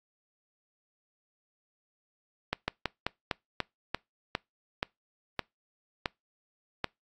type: slowing click train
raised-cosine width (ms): 0.3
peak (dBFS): -12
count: 12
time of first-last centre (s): 2.53-6.843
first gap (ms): 150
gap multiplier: 1.18
effects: noise-tail reverb RT60 0.2 s tail -25 dB re dry + AAC 48 kbps